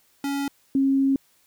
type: tone pair in turn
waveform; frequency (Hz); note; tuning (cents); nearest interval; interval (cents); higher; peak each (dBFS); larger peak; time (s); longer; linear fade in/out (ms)
square / sine; 279.9 / 271.3; C#4 / C#4; +17 / -37; minor second; 54; first; -25 / -17; second; 0.24-0.48 / 0.75-1.16; second; 2
effects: white hiss -62 dBFS RMS until 1.46 s